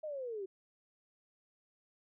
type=linear sweep; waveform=sine; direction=down; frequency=633 to 370 Hz; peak=-38 dBFS; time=0.03-0.46 s; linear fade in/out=10 ms; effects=none